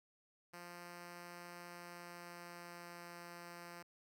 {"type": "tone with pitch glide", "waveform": "5% pulse", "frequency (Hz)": [174.61, 173.1], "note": ["F3", "F3"], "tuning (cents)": [0, -15], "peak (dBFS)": -39, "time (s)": [0.53, 3.83], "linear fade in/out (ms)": 10, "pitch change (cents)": -15, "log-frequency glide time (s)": [1.65, 3.08], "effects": []}